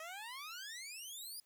15% pulse exponential sweep, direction up, 622.3 to 5020 Hz, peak -39 dBFS, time 0-1.4 s, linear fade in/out 2 ms, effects white hiss -75 dBFS RMS until 1.45 s

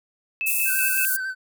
sine tone with tremolo, 2616 Hz, E7, 14 cents flat, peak -23 dBFS, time 0.41-1.05 s, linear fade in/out 0 ms, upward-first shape square, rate 5.3 Hz, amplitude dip 45%
pink high-pass noise, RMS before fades -24 dBFS, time 0.46-1.17 s, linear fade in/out 10 ms, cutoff 9300 Hz, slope 24 dB/octave
triangle tone with vibrato, 1537 Hz, G6, 35 cents flat, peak -24 dBFS, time 0.65-1.35 s, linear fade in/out 50 ms, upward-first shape square, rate 10 Hz, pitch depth 24 cents each way
effects none

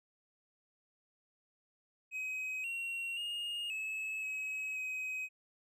triangle tone with pitch steps, 2531 / 2740 / 2846 / 2588 / 2554 / 2528 Hz, D#7 / F7 / F7 / E7 / D#7 / D#7, +29 / -34 / +32 / -32 / +45 / +27 cents, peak -35 dBFS, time 2.11-5.29 s, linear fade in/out 50 ms, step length 530 ms, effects none

